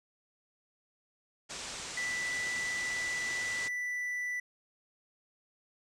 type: low-pass noise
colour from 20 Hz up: white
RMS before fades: -42 dBFS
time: 1.49-3.69 s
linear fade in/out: 20 ms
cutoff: 8300 Hz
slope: 48 dB/octave
type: tone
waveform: triangle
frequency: 1975.5 Hz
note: B6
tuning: in tune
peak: -31 dBFS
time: 1.97-4.4 s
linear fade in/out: 5 ms
effects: none